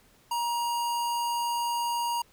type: tone with notch filter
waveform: square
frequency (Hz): 946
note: A#5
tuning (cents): +25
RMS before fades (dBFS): -29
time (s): 0.31-2.22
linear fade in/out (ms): 5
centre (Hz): 2000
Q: 1.7
effects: pink hiss -61 dBFS RMS until 2.32 s